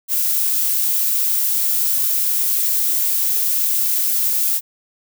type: noise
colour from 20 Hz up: violet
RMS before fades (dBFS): -18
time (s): 0.08-4.61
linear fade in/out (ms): 50
effects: none